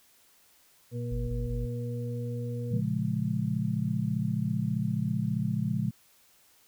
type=harmonic tone; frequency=120 Hz; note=B2; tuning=49 cents flat; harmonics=1 / 2 / 4; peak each=-32 / -39 / -39 dBFS; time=0.91-2.82 s; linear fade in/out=50 ms
type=tone bursts; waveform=sine; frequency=48.65 Hz; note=G1; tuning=12 cents flat; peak=-31 dBFS; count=3; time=1.11-1.662 s; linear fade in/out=10 ms; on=170 ms; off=21 ms
type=chord; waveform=sine; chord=Bb minor seventh; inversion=none; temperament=just; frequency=116.54 / 139.85 / 174.81 / 209.8 Hz; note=Bb2 / Db3 / F3 / Ab3; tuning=0 / +16 / +2 / +18 cents; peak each=-32 dBFS; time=2.71-5.91 s; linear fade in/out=10 ms
effects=white hiss -62 dBFS RMS until 6.67 s